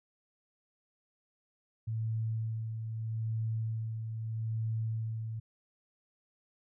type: tone with tremolo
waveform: sine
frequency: 111.6 Hz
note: A2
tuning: 25 cents sharp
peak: -30 dBFS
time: 1.87-5.4 s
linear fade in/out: 10 ms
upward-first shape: sine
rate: 0.79 Hz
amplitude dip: 45%
effects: none